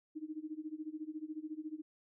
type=tone with tremolo; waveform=sine; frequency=310 Hz; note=D#4; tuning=6 cents flat; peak=-37 dBFS; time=0.15-1.82 s; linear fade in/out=20 ms; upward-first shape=sine; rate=14 Hz; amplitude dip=90%; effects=none